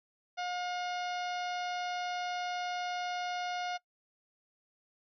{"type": "harmonic tone with a mistuned harmonic", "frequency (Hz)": 716, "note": "F5", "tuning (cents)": 43, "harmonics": [1, 2, 3, 4, 5, 6, 7, 8], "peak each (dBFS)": [-35, -41, -45, -47, -49, -51, -52, -53], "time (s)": [0.37, 3.78], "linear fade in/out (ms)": 20, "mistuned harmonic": 8, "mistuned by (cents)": 24, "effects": ["noise-tail reverb RT60 0.1 s tail -22 dB re dry"]}